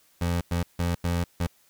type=tone bursts at uneven times; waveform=25% pulse; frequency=86.4 Hz; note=F2; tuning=18 cents flat; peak=-20 dBFS; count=5; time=0.21-0.41 / 0.51-0.63 / 0.79-0.95 / 1.04-1.24 / 1.4-1.47 s; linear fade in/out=5 ms; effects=white hiss -62 dBFS RMS until 1.69 s